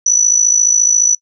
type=tone with amplitude modulation; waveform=sine; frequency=5940 Hz; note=F#8; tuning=6 cents sharp; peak=-5 dBFS; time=0.06-1.15 s; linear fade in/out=5 ms; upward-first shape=sine; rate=54.4 Hz; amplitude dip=75%; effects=noise-tail reverb RT60 0.1 s tail -23 dB re dry